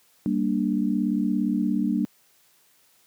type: chord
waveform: sine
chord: G minor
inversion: none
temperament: equal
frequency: 196 / 233.1 / 293.7 Hz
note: G3 / Bb3 / D4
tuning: 0 / 0 / 0 cents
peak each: -25 / -25 / -26 dBFS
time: 0.26-2.05 s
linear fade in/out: 0 ms
effects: white hiss -61 dBFS RMS until 3.06 s + high-pass 100 Hz 12 dB/octave